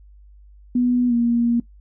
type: tone with pitch glide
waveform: sine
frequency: 246.1 to 236.1 Hz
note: B3 to A#3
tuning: -6 to +22 cents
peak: -15 dBFS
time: 0.75-1.6 s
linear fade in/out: 5 ms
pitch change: -72 cents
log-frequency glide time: 1.08-1.13 s
effects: noise-tail reverb RT60 0.1 s tail -18 dB re dry + added 50 Hz sine -44 dBFS peak until 1.8 s